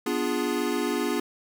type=chord; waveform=square; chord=B diminished seventh; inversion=none; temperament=equal; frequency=246.9 / 293.7 / 349.2 / 415.3 Hz; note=B3 / D4 / F4 / Ab4; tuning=0 / 0 / 0 / 0 cents; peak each=-31 dBFS; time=0.06-1.2 s; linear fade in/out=5 ms; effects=none